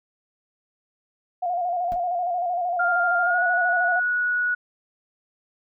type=tone with vibrato; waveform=sine; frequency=708 Hz; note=F5; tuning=23 cents sharp; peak=-22 dBFS; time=1.42-4 s; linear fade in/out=10 ms; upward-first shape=square; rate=13 Hz; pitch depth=47 cents each way
type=noise with exponential decay; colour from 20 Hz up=brown; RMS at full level=-29 dBFS; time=1.92-2.01 s; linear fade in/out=0 ms; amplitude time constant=19 ms
type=tone with pitch glide; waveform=sine; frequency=1400 to 1463.7 Hz; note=F6 to F#6; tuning=+4 to -19 cents; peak=-20 dBFS; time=2.79-4.55 s; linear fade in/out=10 ms; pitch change=+77 cents; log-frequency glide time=3.22-3.42 s
effects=none